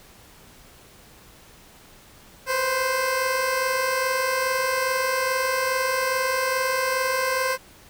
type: tone pair together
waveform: 15% pulse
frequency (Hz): 500.9 / 523.3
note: B4 / C5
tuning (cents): +24 / 0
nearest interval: minor second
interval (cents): 76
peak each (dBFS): -23 / -16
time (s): 2.46-7.58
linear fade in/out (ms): 50
effects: pink hiss -50 dBFS RMS until 7.89 s